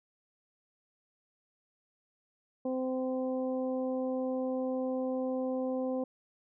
harmonic tone, 258.2 Hz, C4, 23 cents flat, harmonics 1 / 2 / 3 / 4, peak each -33 / -33 / -44 / -50 dBFS, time 2.65-6.04 s, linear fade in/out 5 ms, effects none

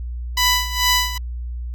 10% pulse tone with tremolo, 993 Hz, B5, 9 cents sharp, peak -5 dBFS, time 0.37-1.18 s, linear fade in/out 5 ms, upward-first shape sine, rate 2.3 Hz, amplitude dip 80%, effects added 60 Hz sine -25 dBFS peak until 1.74 s + AAC 64 kbps

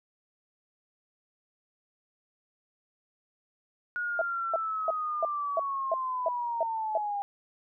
sine linear sweep, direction down, 1452 to 800 Hz, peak -29 dBFS, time 3.96-7.22 s, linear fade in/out 0 ms
sine tone bursts, 657 Hz, E5, 6 cents flat, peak -23 dBFS, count 9, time 4.19-6.975 s, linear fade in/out 2 ms, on 25 ms, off 320 ms
effects none

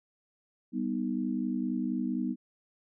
sine chord, G augmented, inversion none, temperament equal, 196 / 246.9 / 311.1 Hz, G3 / B3 / D#4, 0 / 0 / 0 cents, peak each -34 / -31 / -35 dBFS, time 0.72-2.36 s, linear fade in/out 50 ms, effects none

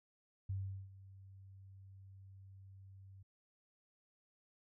sine tone with ADSR envelope, 96.6 Hz, G2, 25 cents flat, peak -36 dBFS, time 0.49-3.23 s, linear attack 8 ms, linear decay 390 ms, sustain -18 dB, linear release 8 ms, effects none

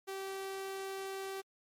sawtooth tone, 387.1 Hz, G4, 22 cents flat, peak -35 dBFS, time 0.07-1.42 s, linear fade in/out 20 ms, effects MP3 64 kbps

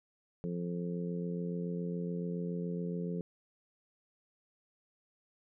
harmonic tone, 87.1 Hz, F2, 4 cents flat, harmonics 2 / 3 / 4 / 5 / 6, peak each -35 / -46 / -47 / -41 / -49 dBFS, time 0.44-3.21 s, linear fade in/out 0 ms, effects none

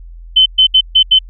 sine tone bursts at uneven times, 3059 Hz, G7, 43 cents flat, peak -4 dBFS, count 5, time 0.36-0.46 / 0.58-0.67 / 0.74-0.81 / 0.95-1.03 / 1.11-1.19 s, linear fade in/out 10 ms, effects added 42 Hz sine -30 dBFS peak until 1.29 s

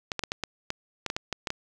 clicks, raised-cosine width 0.2 ms, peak -12 dBFS, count 12, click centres 0.118 / 0.193 / 0.237 / 0.319 / 0.437 / 0.704 / 1.063 / 1.101 / 1.165 / 1.327 / 1.472 / 1.504 s, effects none

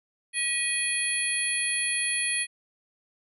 sine tone cluster, 1934 / 2483 / 3303 / 4318 / 10240 Hz, B6 / D#7 / G#7 / C#8 / D#9, -37 / -4 / -10 / -46 / +49 cents, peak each -32 / -30 / -36 / -37 / -28 dBFS, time 0.33-2.47 s, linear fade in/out 50 ms, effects none

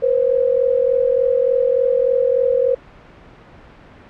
sine tone pair together, 486.6 / 530 Hz, B4 / C5, -26 / +22 cents, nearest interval minor second, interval 148 cents, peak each -16 dBFS, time 0.02-2.75 s, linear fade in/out 10 ms, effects pink hiss -43 dBFS RMS until 4.09 s + low-pass 2000 Hz 12 dB/octave

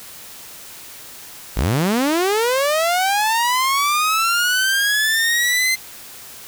sawtooth linear sweep, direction up, 40.86 to 2082 Hz, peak -12 dBFS, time 1.56-5.76 s, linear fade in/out 20 ms, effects white hiss -38 dBFS RMS until 6.47 s

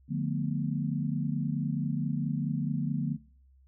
sine chord, B half-diminished seventh, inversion first, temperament just, 148.16 / 177.8 / 222.2 / 246.9 Hz, D3 / F3 / A3 / B3, +16 / +31 / +17 / 0 cents, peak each -31 / -34 / -35 / -35 dBFS, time 0.08-3.18 s, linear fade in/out 50 ms, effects noise-tail reverb RT60 0.5 s tail -23 dB re dry + added 66 Hz sine -57 dBFS peak until 3.67 s

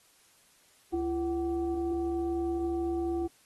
sine tone with frequency modulation, 340.1 Hz, F4, 46 cents flat, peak -28 dBFS, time 0.92-3.28 s, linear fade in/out 20 ms, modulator 411 Hz, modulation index 0.55, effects white hiss -63 dBFS RMS until 3.45 s + AAC 32 kbps

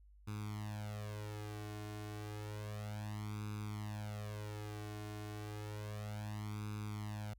sawtooth tone with flanger, 105.3 Hz, G#2, 24 cents sharp, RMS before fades -44 dBFS, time 0.27-7.34 s, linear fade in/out 10 ms, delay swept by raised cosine 0.8 to 2.8 ms, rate 0.31 Hz, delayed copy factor +1, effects added 50 Hz sine -59 dBFS peak until 7.38 s

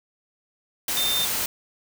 sine tone in noise, 3600 Hz, A7, 39 cents sharp, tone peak -23 dBFS, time 0.97-1.25 s, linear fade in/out 2 ms, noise white, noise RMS -26 dBFS, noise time 0.88-1.46 s, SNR 0 dB, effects none

